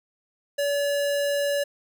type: tone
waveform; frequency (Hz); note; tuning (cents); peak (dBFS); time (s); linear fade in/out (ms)
square; 571; D5; -49; -23; 0.58-1.64; 10
effects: none